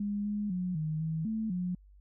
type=tone with pitch steps; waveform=sine; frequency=204.5 / 207.4 / 181.3 / 155.6 / 159.9 / 220.1 / 180.1 Hz; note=G#3 / G#3 / F#3 / D#3 / D#3 / A3 / F#3; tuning=-26 / -2 / -35 / 0 / +48 / +1 / -46 cents; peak=-30 dBFS; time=0-1.75 s; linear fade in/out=5 ms; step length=250 ms; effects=added 49 Hz sine -54 dBFS peak until 2 s